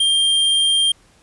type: tone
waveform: square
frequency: 3189 Hz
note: G7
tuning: 29 cents sharp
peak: -14 dBFS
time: 0-0.92 s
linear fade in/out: 5 ms
effects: pink hiss -54 dBFS RMS until 1.22 s + resampled to 24000 Hz